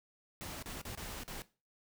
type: noise with dropouts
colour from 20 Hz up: pink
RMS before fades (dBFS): -44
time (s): 0.41-1.42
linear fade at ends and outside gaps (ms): 0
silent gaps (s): 0.625-0.659 / 0.815-0.852 / 0.951-0.975 / 1.234-1.279
effects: noise-tail reverb RT60 0.3 s tail -17 dB re dry